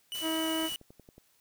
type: tone with vibrato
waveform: 45% pulse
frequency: 2960 Hz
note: F#7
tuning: in tune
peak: -35 dBFS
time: 0.12-0.76 s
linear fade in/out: 0 ms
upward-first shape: triangle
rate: 4.5 Hz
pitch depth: 11 cents each way
type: noise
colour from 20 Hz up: white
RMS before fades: -43 dBFS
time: 0.14-0.76 s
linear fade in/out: 10 ms
type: harmonic tone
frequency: 320.8 Hz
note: E4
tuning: 47 cents flat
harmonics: 1 / 2 / 3 / 4 / 5 / 6 / 7 / 9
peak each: -31 / -37 / -41 / -43 / -45 / -47 / -48 / -50 dBFS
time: 0.21-0.7 s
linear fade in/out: 50 ms
type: click train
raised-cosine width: 2 ms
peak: -38 dBFS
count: 7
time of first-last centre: 0.63-1.18 s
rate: 10.9 Hz
effects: white hiss -68 dBFS RMS until 1.4 s